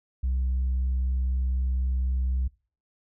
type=tone; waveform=sine; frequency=64 Hz; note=C2; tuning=38 cents flat; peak=-21 dBFS; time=0.23-2.48 s; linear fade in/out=10 ms; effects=noise-tail reverb RT60 0.4 s tail -25 dB re dry + tanh soft clip ceiling -21 dBFS